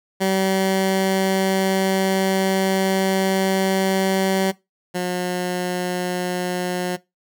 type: tone pair in turn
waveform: 15% pulse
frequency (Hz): 191.3 / 180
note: G3 / F#3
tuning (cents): -42 / -47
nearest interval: minor second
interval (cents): 105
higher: first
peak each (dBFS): -11 / -15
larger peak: first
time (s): 0.2-4.52 / 4.94-6.97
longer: first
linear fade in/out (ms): 20
effects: noise-tail reverb RT60 0.2 s tail -20 dB re dry